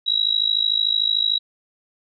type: tone with amplitude modulation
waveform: sine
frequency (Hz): 3870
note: B7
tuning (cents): -36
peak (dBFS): -13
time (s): 0.06-1.39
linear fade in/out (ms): 20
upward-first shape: sine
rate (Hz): 53.4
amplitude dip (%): 95
effects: none